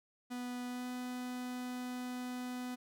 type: tone with pitch glide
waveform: 45% pulse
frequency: 246.9 to 249.3 Hz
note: B3 to B3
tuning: 0 to +16 cents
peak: -39 dBFS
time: 0.3-2.76 s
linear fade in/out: 20 ms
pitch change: +16 cents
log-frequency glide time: 0.67-0.87 s
effects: none